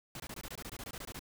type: noise bursts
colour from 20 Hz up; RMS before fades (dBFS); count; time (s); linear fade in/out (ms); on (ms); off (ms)
pink; -44; 15; 0.15-1.193; 2; 49; 22
effects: none